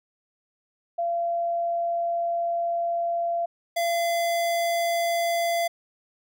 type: tone pair in turn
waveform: sine / square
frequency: 684 / 681.6 Hz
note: F5 / F5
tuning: -36 / -42 cents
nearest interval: unison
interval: 6 cents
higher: first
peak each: -23 dBFS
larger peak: neither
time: 0.98-3.46 / 3.76-5.68 s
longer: first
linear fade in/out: 10 ms
effects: none